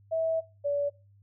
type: tone pair in turn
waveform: sine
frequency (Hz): 650 / 573.5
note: E5 / D5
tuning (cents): -24 / -41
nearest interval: major second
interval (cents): 217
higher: first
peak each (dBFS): -25 / -25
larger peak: neither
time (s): 0.11-0.41 / 0.64-0.9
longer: first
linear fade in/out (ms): 20
effects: noise-tail reverb RT60 0.3 s tail -21 dB re dry + added 100 Hz sine -56 dBFS peak until 1.22 s